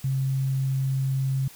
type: tone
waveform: sine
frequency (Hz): 133.9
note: C3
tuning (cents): +40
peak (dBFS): -22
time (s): 0.04-1.48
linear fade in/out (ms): 5
effects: white hiss -48 dBFS RMS until 1.55 s